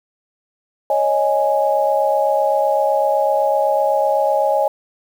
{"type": "chord", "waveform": "sine", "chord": "C# suspended second", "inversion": "none", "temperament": "equal", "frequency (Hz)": [554.4, 622.3, 830.6], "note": ["C#5", "D#5", "G#5"], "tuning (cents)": [0, 0, 0], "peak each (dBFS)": -18, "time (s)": [0.9, 4.68], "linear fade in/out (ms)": 2, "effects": ["7-bit"]}